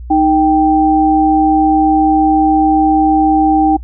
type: tone pair together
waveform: sine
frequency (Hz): 311.1 / 783.2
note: D#4 / G5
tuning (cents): 0 / -2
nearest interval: octave + major third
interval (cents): 1598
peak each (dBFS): -10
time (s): 0.1-3.77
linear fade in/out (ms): 10
effects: noise-tail reverb RT60 0.1 s tail -24 dB re dry + added 60 Hz sine -25 dBFS peak until 3.83 s